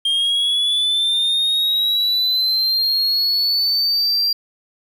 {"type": "linear sweep", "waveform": "triangle", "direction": "up", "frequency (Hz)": [3200, 4754], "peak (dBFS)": -14, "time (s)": [0.05, 4.33], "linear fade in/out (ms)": 5, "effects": ["8-bit"]}